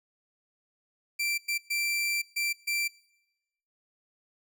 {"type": "tone bursts at uneven times", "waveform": "sawtooth", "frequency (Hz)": 2349, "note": "D7", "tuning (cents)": 0, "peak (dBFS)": -24, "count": 5, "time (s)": [[1.19, 1.38], [1.48, 1.58], [1.7, 2.22], [2.36, 2.53], [2.67, 2.88]], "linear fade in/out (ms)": 10, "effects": ["noise-tail reverb RT60 0.9 s tail -22 dB re dry"]}